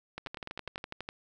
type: two click trains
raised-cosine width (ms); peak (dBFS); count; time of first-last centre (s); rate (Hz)
0.3; -22 / -23; 12 / 6; 0.18-1.089 / 0.27-0.78; 12.1 / 9.81
effects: none